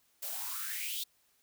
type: noise with high-pass filter sweep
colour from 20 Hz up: blue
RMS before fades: -38 dBFS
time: 0.22-1.04 s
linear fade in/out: 10 ms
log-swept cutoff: 530 to 3800 Hz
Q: 6.9
effects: white hiss -71 dBFS RMS until 1.42 s